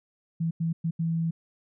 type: tone bursts at uneven times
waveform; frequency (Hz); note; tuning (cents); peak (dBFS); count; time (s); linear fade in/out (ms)
sine; 164.81; E3; 0; -24; 4; 0.4-0.51 / 0.6-0.73 / 0.84-0.91 / 0.99-1.31; 10
effects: none